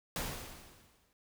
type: noise with exponential decay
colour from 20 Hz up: pink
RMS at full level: -35 dBFS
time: 0.16-1.13 s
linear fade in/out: 1 ms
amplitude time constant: 210 ms
effects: none